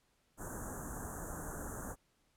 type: band-stop noise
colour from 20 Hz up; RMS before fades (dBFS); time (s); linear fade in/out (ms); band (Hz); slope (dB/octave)
pink; -43; 0.37-1.96; 50; 1700 to 6300; 96
effects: pink hiss -75 dBFS RMS until 2.36 s + low-pass 12000 Hz 12 dB/octave